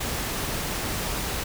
pink noise, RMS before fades -29 dBFS, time 0-1.44 s, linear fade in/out 10 ms, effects none

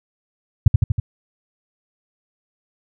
sine tone with echo, 102.9 Hz, G#2, 16 cents flat, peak -3 dBFS, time 0.66-0.68 s, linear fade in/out 5 ms, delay 80 ms, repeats 4, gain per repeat -3 dB, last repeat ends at 1 s, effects none

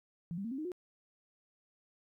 sine tone with pitch steps, 170 / 197.55 / 229.6 / 266.8 / 310 / 360.2 Hz, F3 / G3 / A#3 / C4 / D#4 / F#4, -46 / +14 / -26 / +34 / -6 / -46 cents, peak -36 dBFS, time 0.31-0.718 s, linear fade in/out 0 ms, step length 68 ms, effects 13-bit

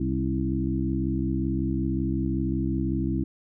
harmonic tone with a mistuned harmonic, 65.41 Hz, C2, in tune, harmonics 1 / 2 / 3 / 4 / 5, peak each -30 / -30 / -30 / -30 / -30 dBFS, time 0-3.24 s, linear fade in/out 5 ms, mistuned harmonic 4, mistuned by +49 cents, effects none

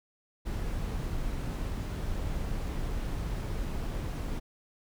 brown noise, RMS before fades -33 dBFS, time 0.45-4.4 s, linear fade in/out 20 ms, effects none

